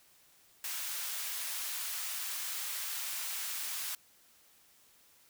white high-pass noise, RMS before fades -38 dBFS, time 0.64-3.95 s, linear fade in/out 2 ms, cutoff 1100 Hz, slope 12 dB/octave, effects white hiss -64 dBFS RMS until 5.29 s

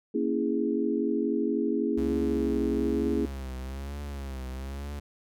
sine chord, A# half-diminished seventh, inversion none, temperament equal with one note detuned, 233.1 / 277.2 / 329.6 / 413.9 Hz, A#3 / C#4 / E4 / G#4, 0 / 0 / 0 / -6 cents, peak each -30 dBFS, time 0.14-3.26 s, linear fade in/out 10 ms
45% pulse tone with vibrato, 68.1 Hz, C#2, 30 cents flat, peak -34 dBFS, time 1.97-5 s, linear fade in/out 10 ms, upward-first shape triangle, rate 1.1 Hz, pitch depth 110 cents each way
effects none

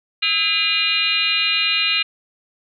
harmonic tone with a mistuned harmonic, 405.3 Hz, G#4, 42 cents flat, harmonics 3 / 4 / 5 / 6 / 7 / 8 / 9 / 10, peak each -32 / -32 / -30 / -21 / -20 / -32 / -27 / -23 dBFS, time 0.22-2.03 s, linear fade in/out 10 ms, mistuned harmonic 3, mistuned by +110 cents, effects none

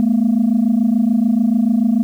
sine tone pair together, 214.3 / 241.2 Hz, A3 / B3, -45 / -41 cents, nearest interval major second, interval 204 cents, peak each -13 dBFS, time 0-2.03 s, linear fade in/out 0 ms, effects tanh soft clip ceiling -8 dBFS + 8-bit

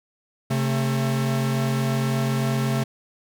45% pulse tone pair together, 133.9 / 222 Hz, C3 / A3, +40 / +16 cents, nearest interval major sixth, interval 876 cents, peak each -22 / -26 dBFS, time 0.5-2.84 s, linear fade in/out 10 ms, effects none

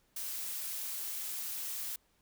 blue noise, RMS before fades -39 dBFS, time 0.16-1.96 s, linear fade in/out 5 ms, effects pink hiss -72 dBFS RMS until 2.21 s

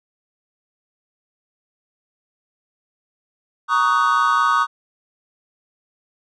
triangle chord, D# minor seventh, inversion second, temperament just, 933.4 / 1120.1 / 1244.5 / 1493.4 Hz, A#5 / C#6 / D#6 / F#6, +2 / +18 / 0 / +16 cents, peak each -22 / -17 / -16 / -21 dBFS, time 3.68-4.67 s, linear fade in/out 50 ms, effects resampled to 22050 Hz

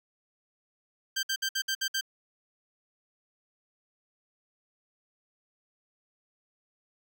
15% pulse tone bursts, 1570 Hz, G6, 2 cents sharp, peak -21 dBFS, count 7, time 1.16-2.011 s, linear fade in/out 10 ms, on 71 ms, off 59 ms, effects none

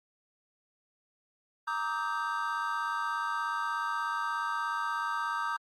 triangle chord, Eb major seventh, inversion second, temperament equal with one note detuned, 932.3 / 1174.7 / 1271.4 / 1568 Hz, Bb5 / D6 / Eb6 / G6, 0 / 0 / +37 / 0 cents, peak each -34 dBFS, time 1.67-5.57 s, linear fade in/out 10 ms, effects Opus 48 kbps

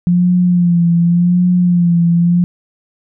sine tone with vibrato, 174.61 Hz, F3, in tune, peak -8 dBFS, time 0.07-2.44 s, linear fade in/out 0 ms, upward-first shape sine, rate 0.88 Hz, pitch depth 47 cents each way, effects none

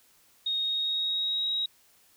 sine tone with pitch glide, 3728 to 3815 Hz, A#7 to A#7, -1 to +39 cents, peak -26 dBFS, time 0.46-1.66 s, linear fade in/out 5 ms, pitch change +40 cents, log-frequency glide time 0.59-1.49 s, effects white hiss -62 dBFS RMS until 2.16 s

